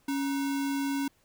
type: tone with sample-and-hold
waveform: sine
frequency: 277.4 Hz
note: C#4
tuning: 1 cent sharp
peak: -27 dBFS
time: 0.08-1.08 s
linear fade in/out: 5 ms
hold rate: 1225 Hz
effects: pink hiss -67 dBFS RMS until 1.24 s